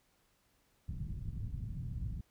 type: low-pass noise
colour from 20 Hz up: white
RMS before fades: -40 dBFS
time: 0.88-2.21 s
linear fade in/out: 5 ms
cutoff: 140 Hz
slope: 24 dB/octave
effects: pink hiss -73 dBFS RMS until 2.3 s